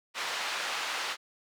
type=band-pass noise; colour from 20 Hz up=pink; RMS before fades=-34 dBFS; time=0.14-1.17 s; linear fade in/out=50 ms; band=970 to 4800 Hz; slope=12 dB/octave; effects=none